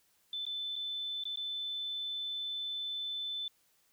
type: tone with dropouts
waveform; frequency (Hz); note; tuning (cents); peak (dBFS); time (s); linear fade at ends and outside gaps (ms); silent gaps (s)
sine; 3520; A7; 0; -35; 0.33-3.48; 2; 0.453-0.465 / 0.757-0.762 / 1.238-1.253 / 1.359-1.372
effects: white hiss -71 dBFS RMS until 3.92 s